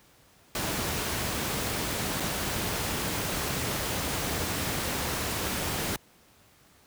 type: noise with dropouts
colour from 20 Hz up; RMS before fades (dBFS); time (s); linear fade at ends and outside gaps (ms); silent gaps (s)
pink; -30; 0.55-5.96; 1; 2.2-2.204
effects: pink hiss -59 dBFS RMS until 6.86 s + high-pass 60 Hz 12 dB/octave

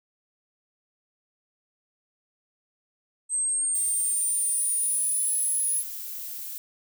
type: linear sweep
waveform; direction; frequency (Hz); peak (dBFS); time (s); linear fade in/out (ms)
sine; up; 8240 to 10548; -23; 3.29-5.84; 50
type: noise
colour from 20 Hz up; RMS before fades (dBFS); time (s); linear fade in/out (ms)
violet; -36; 3.75-6.58; 0
effects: none

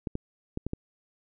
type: clicks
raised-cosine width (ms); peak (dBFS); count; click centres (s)
3; -18; 5; 0.072 / 0.154 / 0.574 / 0.666 / 0.734
effects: none

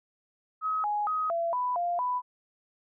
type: tone with pitch steps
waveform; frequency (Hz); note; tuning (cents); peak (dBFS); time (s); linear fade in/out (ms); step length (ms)
sine; 1273 / 833 / 1260 / 675 / 993 / 698 / 993; D#6 / G#5 / D#6 / E5 / B5 / F5 / B5; +39 / +5 / +21 / +41 / +9 / -1 / +9; -26; 0.61-2.22; 50; 230
effects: none

